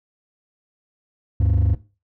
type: tone pair together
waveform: triangle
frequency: 75 / 100 Hz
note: D2 / G2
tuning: +37 / +35 cents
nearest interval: perfect fourth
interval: 498 cents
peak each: -14 dBFS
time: 1.4-1.75 s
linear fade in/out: 5 ms
effects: noise-tail reverb RT60 0.3 s tail -18 dB re dry + tanh soft clip ceiling -11 dBFS